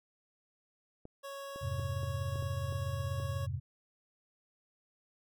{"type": "clicks", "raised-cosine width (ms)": 2, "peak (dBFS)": -34, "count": 8, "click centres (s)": [1.054, 1.56, 1.796, 2.032, 2.357, 2.425, 2.725, 3.2]}
{"type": "tone", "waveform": "25% pulse", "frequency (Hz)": 554, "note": "C#5", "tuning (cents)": -1, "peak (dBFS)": -38, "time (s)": [1.23, 3.47], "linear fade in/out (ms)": 20}
{"type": "chord", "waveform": "sine", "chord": "F minor", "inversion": "none", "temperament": "equal with one note detuned", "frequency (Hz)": [87.31, 103.83, 131.72], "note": ["F2", "Ab2", "C3"], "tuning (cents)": [0, 0, 12], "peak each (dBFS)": -38, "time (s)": [1.61, 3.6], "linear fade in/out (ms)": 20}
{"effects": []}